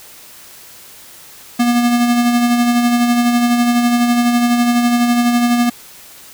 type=tone with tremolo; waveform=square; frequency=240 Hz; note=B3; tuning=49 cents flat; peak=-10 dBFS; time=1.59-5.7 s; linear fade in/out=10 ms; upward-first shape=sine; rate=12 Hz; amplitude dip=40%; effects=white hiss -39 dBFS RMS until 6.33 s